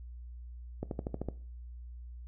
accelerating click train, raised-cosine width 2 ms, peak -21 dBFS, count 7, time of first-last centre 0.83-1.287 s, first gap 82 ms, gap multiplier 0.97, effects noise-tail reverb RT60 0.4 s tail -18 dB re dry + added 60 Hz sine -43 dBFS peak until 2.27 s

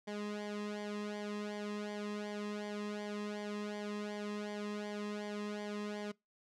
sawtooth tone with flanger, 207.9 Hz, G#3, 2 cents sharp, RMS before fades -41 dBFS, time 0.07-6.12 s, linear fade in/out 10 ms, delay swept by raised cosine 0.75 to 1.37 ms, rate 2.7 Hz, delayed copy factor -0.85, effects noise-tail reverb RT60 0.2 s tail -24 dB re dry + low-pass 6000 Hz 12 dB/octave

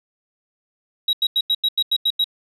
sine tone bursts, 3842 Hz, B7, 48 cents flat, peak -13 dBFS, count 9, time 1.08-2.243 s, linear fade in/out 5 ms, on 51 ms, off 88 ms, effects tanh soft clip ceiling -14 dBFS

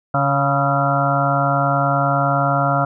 harmonic tone with a mistuned harmonic, 140 Hz, C#3, 18 cents sharp, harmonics 1 / 2 / 4 / 5 / 6 / 7 / 8 / 9 / 10, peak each -20 / -26 / -24 / -20 / -31 / -26 / -32 / -24 / -22 dBFS, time 0.14-2.85 s, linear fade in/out 5 ms, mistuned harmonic 10, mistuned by -37 cents, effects none

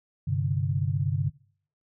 sine chord, G suspended fourth, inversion none, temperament equal, 98 / 130.81 / 146.83 Hz, G2 / C3 / D3, 0 / 0 / 0 cents, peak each -28 dBFS, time 0.27-1.3 s, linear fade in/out 10 ms, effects noise-tail reverb RT60 0.6 s tail -25 dB re dry

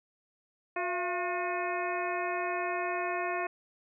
harmonic tone with a mistuned harmonic, 360.2 Hz, F#4, 46 cents flat, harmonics 1 / 2 / 3 / 4 / 5 / 6 / 7, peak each -36 / -34 / -37 / -42 / -39 / -44 / -40 dBFS, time 0.76-3.47 s, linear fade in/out 5 ms, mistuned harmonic 2, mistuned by -79 cents, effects none

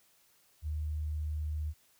sine tone, 76.3 Hz, D#2, 33 cents flat, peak -32 dBFS, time 0.62-1.74 s, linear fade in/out 50 ms, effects white hiss -67 dBFS RMS until 1.99 s

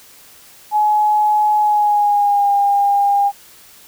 sine tone with pitch glide, 845 to 805.9 Hz, G#5 to G5, +30 to +48 cents, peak -11 dBFS, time 0.71-3.32 s, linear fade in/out 50 ms, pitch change -82 cents, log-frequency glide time 1.58-2.51 s, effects white hiss -44 dBFS RMS until 3.87 s

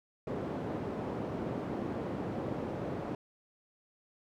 white band-pass noise, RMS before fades -37 dBFS, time 0.27-3.15 s, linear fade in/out 2 ms, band 110 to 440 Hz, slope 12 dB/octave, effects none

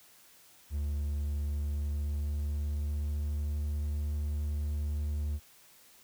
triangle tone with pitch glide, 72.9 to 74.13 Hz, D2 to D2, -12 to +17 cents, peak -28 dBFS, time 0.7-5.4 s, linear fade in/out 50 ms, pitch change +29 cents, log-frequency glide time 1.45-3.7 s, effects white hiss -59 dBFS RMS until 6.03 s

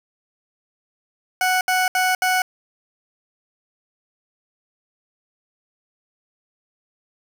20% pulse tone bursts, 740 Hz, F#5, in tune, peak -12 dBFS, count 4, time 1.41-2.42 s, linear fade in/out 2 ms, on 200 ms, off 70 ms, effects 7-bit

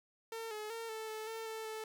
sawtooth tone with pitch steps, 452.9 / 425.8 / 456.6 / 440.4 / 435.5 / 448.7 / 442.4 / 437.6 Hz, A#4 / G#4 / A#4 / A4 / A4 / A4 / A4 / A4, -50 / +43 / -36 / +2 / -18 / +34 / +9 / -9 cents, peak -37 dBFS, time 0.32-1.84 s, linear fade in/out 2 ms, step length 190 ms, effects none

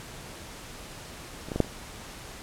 clicks, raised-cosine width 2 ms, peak -28 / -18 / -15 / -6 / -28 dBFS, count 5, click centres 1.486 / 1.518 / 1.56 / 1.603 / 1.646 s, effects pink hiss -43 dBFS RMS until 2.42 s + low-pass 11000 Hz 12 dB/octave

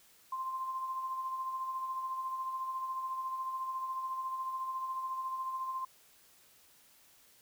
sine tone with tremolo, 1046.5 Hz, C6, in tune, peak -33 dBFS, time 0.32-5.85 s, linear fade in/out 5 ms, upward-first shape sine, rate 14 Hz, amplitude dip 40%, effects white hiss -63 dBFS RMS until 7.41 s

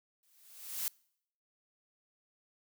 blue noise with exponential growth, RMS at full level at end -33 dBFS, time 0.23-0.88 s, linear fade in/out 0 ms, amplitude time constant 140 ms, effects noise-tail reverb RT60 0.7 s tail -26 dB re dry

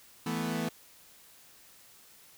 sawtooth chord, E suspended fourth, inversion none, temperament equal, 164.81 / 220 / 246.9 Hz, E3 / A3 / B3, 0 / 0 / 0 cents, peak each -31 dBFS, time 0.26-0.69 s, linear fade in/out 5 ms, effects white hiss -57 dBFS RMS until 2.37 s

